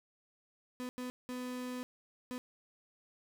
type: tone bursts at uneven times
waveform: 35% pulse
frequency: 250.4 Hz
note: B3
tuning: 24 cents sharp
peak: -37 dBFS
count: 4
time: 0.8-0.89 / 0.98-1.1 / 1.29-1.83 / 2.31-2.38 s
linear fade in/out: 0 ms
effects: 11-bit